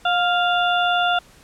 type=harmonic tone with a mistuned harmonic; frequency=698.5 Hz; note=F5; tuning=in tune; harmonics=1 / 2 / 4 / 5; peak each=-19 / -21 / -27 / -26 dBFS; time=0.05-1.19 s; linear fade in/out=5 ms; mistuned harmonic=1; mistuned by=+29 cents; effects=pink hiss -50 dBFS RMS until 1.43 s + low-pass 11000 Hz 12 dB/octave